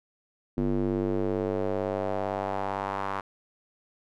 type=tone with band-pass filter sweep; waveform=square; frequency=48.91 Hz; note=G1; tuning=3 cents flat; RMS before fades=-29 dBFS; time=0.57-3.21 s; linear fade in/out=10 ms; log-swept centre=280 to 1100 Hz; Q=2.3; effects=none